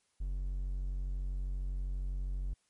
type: tone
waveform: triangle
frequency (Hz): 46.25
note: F#1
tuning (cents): 0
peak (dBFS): -31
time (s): 0.2-2.54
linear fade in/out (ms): 10
effects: white hiss -75 dBFS RMS until 2.69 s + MP3 48 kbps